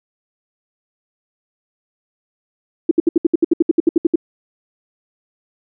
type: tone bursts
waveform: sine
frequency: 332.3 Hz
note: E4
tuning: 14 cents sharp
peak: -7 dBFS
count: 15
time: 2.89-4.158 s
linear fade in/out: 5 ms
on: 22 ms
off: 67 ms
effects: none